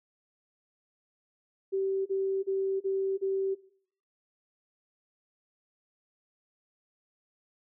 sine tone bursts, 386.7 Hz, G4, 24 cents flat, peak -26 dBFS, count 5, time 1.72-3.552 s, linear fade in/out 20 ms, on 340 ms, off 33 ms, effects noise-tail reverb RT60 0.6 s tail -19 dB re dry

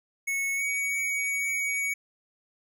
square tone with pitch glide, 2203 to 2249 Hz, C#7 to C#7, -11 to +24 cents, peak -27 dBFS, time 0.27-1.94 s, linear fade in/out 10 ms, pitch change +35 cents, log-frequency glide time 0.56-0.63 s, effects none

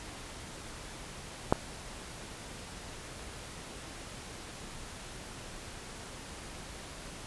clicks, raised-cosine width 1 ms, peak -8 / -30 dBFS, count 2, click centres 1.525 / 1.556 s, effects pink hiss -45 dBFS RMS until 7.26 s + resampled to 24000 Hz

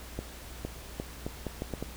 accelerating click train, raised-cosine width 2 ms, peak -20 dBFS, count 8, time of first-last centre 0.19-1.826 s, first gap 460 ms, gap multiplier 0.76, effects added 60 Hz sine -45 dBFS peak until 1.96 s + pink hiss -47 dBFS RMS until 1.96 s

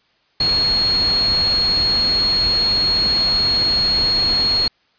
sine tone in noise, 4300 Hz, C8, 47 cents sharp, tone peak -14 dBFS, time 0.4-4.68 s, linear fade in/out 5 ms, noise pink, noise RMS -26 dBFS, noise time 0.4-4.68 s, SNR +9 dB, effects white hiss -60 dBFS RMS until 4.98 s + resampled to 11025 Hz

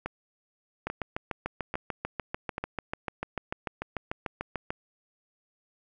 two click trains, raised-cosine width 0.5 ms, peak -17 / -16 dBFS, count 4 / 27, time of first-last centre 0.06-2.581 / 0.87-4.705 s, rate 1.19 / 6.78 Hz, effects none

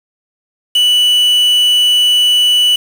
triangle tone with quantisation, 2960 Hz, F#7, in tune, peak -6 dBFS, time 0.75-2.76 s, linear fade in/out 5 ms, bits 4, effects none

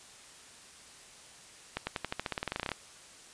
accelerating click train, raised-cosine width 0.3 ms, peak -16 dBFS, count 18, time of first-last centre 1.77-2.717 s, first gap 100 ms, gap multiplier 0.92, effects white hiss -53 dBFS RMS until 3.33 s + resampled to 22050 Hz

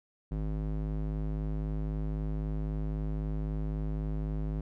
square tone with band-pass filter, 51.91 Hz, G#1, in tune, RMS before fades -33 dBFS, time 0.31-4.61 s, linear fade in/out 5 ms, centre 150 Hz, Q 0.76, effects none

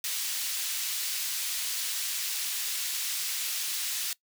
pink high-pass noise, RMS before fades -32 dBFS, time 0.04-4.13 s, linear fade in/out 2 ms, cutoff 3300 Hz, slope 12 dB/octave, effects noise-tail reverb RT60 0.1 s tail -20 dB re dry

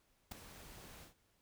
pink noise with ADSR envelope, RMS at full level -40 dBFS, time 0.31-1.14 s, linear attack 10 ms, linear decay 4 ms, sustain -15 dB, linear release 120 ms, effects pink hiss -75 dBFS RMS until 1.41 s

